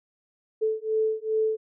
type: beating tone pair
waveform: sine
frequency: 436.5 / 439 Hz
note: A4 / A4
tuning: -14 / -4 cents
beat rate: 2.5 Hz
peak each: -26 dBFS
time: 0.61-1.57 s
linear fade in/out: 20 ms
effects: none